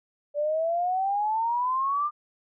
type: exponential sweep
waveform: sine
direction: up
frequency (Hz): 578 to 1210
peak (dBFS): -23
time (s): 0.34-2.11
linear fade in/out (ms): 50
effects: none